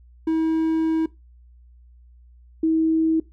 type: tone pair in turn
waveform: triangle / sine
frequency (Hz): 321.3 / 321.3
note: E4 / E4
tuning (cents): -44 / -44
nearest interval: unison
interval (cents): 0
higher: neither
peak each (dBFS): -16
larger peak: neither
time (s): 0.27-1.06 / 2.63-3.2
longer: first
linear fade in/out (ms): 5
effects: noise-tail reverb RT60 0.2 s tail -19 dB re dry + added 60 Hz sine -47 dBFS peak until 3.32 s